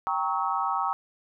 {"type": "chord", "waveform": "sine", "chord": "G diminished seventh", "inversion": "none", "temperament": "equal with one note detuned", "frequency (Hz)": [784, 932.3, 1108.7, 1287.7], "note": ["G5", "Bb5", "Db6", "Fb6"], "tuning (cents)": [0, 0, 0, -41], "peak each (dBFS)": -30, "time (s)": [0.07, 0.93], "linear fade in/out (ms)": 0, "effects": []}